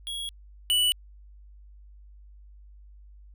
square tone pair in turn, 3322 / 2960 Hz, G#7 / F#7, 0 / 0 cents, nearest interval major second, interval 200 cents, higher first, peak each -32 / -21 dBFS, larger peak second, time 0.07-0.29 / 0.7-0.92 s, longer neither, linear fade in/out 0 ms, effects added 50 Hz sine -47 dBFS peak until 3.34 s

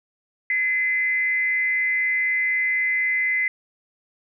sine tone with frequency modulation, 2041 Hz, C7, 44 cents flat, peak -19 dBFS, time 0.5-3.48 s, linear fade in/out 2 ms, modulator 348 Hz, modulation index 0.26, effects none

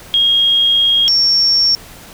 sine tone pair in turn, 3261 / 5484 Hz, G#7 / F8, -32 / -32 cents, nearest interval major sixth, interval 900 cents, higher second, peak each -9 dBFS, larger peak neither, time 0.14-1.08 / 1.08-1.75 s, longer first, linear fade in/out 0 ms, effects pink hiss -37 dBFS RMS until 2.13 s

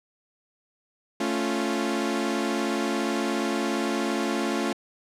sawtooth chord, A augmented, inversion none, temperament equal, 220 / 277.2 / 349.2 Hz, A3 / C#4 / E#4, 0 / 0 / 0 cents, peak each -25 dBFS, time 1.2-4.73 s, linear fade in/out 5 ms, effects low-pass 9000 Hz 12 dB/octave

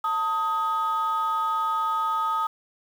sine tone pair together, 894.4 / 1258 Hz, A5 / D#6, +28 / +19 cents, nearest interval tritone, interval 591 cents, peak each -26 / -22 dBFS, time 0.04-2.47 s, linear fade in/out 5 ms, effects tanh soft clip ceiling -19 dBFS + 8-bit

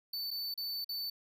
square tone with dropouts, 4516 Hz, C#8, 31 cents sharp, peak -36 dBFS, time 0.13-1.1 s, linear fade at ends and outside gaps 5 ms, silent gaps 0.307-0.311 / 0.541-0.576 / 0.845-0.891 s, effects none

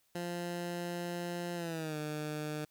15% pulse tone with pitch glide, 174.2 to 151.65 Hz, F3 to D#3, -4 to -44 cents, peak -30 dBFS, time 0.15-2.65 s, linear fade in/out 5 ms, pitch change -240 cents, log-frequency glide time 1.55-1.97 s, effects white hiss -73 dBFS RMS until 2.7 s

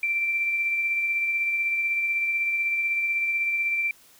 sine tone with tremolo, 2349 Hz, D7, in tune, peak -21 dBFS, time 0.03-3.91 s, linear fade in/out 2 ms, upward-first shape sine, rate 16 Hz, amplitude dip 30%, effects white hiss -55 dBFS RMS until 4.19 s

